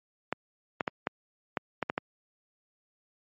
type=clicks; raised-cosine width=0.5 ms; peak=-12 dBFS; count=8; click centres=0.326 / 0.808 / 0.878 / 1.071 / 1.572 / 1.827 / 1.899 / 1.979 s; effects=high-pass 150 Hz 12 dB/octave + MP3 32 kbps